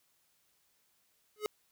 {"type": "tone with exponential growth", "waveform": "square", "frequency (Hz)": 422.8, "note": "G#4", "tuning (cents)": 31, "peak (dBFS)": -28, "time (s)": [1.36, 1.46], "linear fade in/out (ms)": 0, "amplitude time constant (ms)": 20, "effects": ["white hiss -73 dBFS RMS until 1.71 s"]}